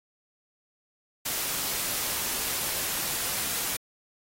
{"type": "noise", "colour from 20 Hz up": "white", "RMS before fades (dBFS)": -30, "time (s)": [1.25, 3.77], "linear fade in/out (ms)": 10, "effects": ["AAC 48 kbps"]}